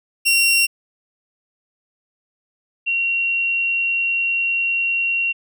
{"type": "tone pair in turn", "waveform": ["sawtooth", "sine"], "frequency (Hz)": [2745, 2745], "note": ["F7", "F7"], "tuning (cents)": [-31, -31], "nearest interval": "unison", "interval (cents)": 0, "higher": "neither", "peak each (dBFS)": [-10, -17], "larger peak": "first", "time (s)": [[0.25, 0.67], [2.86, 5.33]], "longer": "second", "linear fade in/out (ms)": 20, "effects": []}